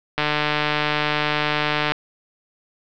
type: click train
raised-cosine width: 0.3 ms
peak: -4 dBFS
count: 262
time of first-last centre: 0.18-1.92 s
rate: 150 Hz
effects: low-pass 5000 Hz 12 dB/octave